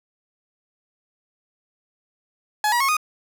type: tone with pitch steps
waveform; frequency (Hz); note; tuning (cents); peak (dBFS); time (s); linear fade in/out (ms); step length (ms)
30% pulse; 846 / 960.6 / 1090.8 / 1238.6; G#5 / B5 / C#6 / D#6; +32 / -48 / -28 / -8; -15; 2.64-2.968; 2; 82
effects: none